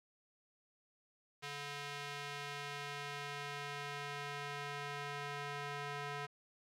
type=tone with band-pass filter sweep; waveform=square; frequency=143.8 Hz; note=D3; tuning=36 cents flat; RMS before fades=-44 dBFS; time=1.42-6.27 s; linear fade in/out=20 ms; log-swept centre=2800 to 1600 Hz; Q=0.75; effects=none